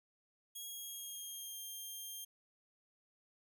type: tone with pitch glide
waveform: 5% pulse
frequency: 3298 to 3200 Hz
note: G#7 to G7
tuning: -13 to +35 cents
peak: -37 dBFS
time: 0.55-2.25 s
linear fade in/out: 10 ms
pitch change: -52 cents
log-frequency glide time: 0.66-1.56 s
effects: none